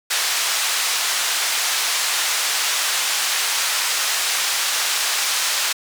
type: band-pass noise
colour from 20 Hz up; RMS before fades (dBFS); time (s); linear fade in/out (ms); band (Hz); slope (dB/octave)
white; -21; 0.1-5.73; 10; 900 to 7200; 12
effects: none